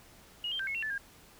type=tone with pitch steps; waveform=sine; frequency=2882 / 3161 / 1569 / 2183 / 2727 / 1744 / 1620 Hz; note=F#7 / G7 / G6 / C#7 / F7 / A6 / G#6; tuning=-46 / +14 / +1 / -27 / -42 / -16 / -43 cents; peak=-32 dBFS; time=0.44-0.979 s; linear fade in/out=2 ms; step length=77 ms; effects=pink hiss -57 dBFS RMS until 1.39 s